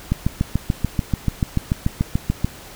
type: click train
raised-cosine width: 5 ms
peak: -5 dBFS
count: 17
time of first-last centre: 0.12-2.446 s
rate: 6.88 Hz
effects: pink hiss -40 dBFS RMS until 2.75 s